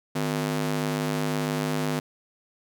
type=ring-modulated tone; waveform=sawtooth; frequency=204.2 Hz; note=G#3; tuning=29 cents flat; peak=-18 dBFS; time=0.15-2 s; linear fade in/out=10 ms; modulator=49.1 Hz; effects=none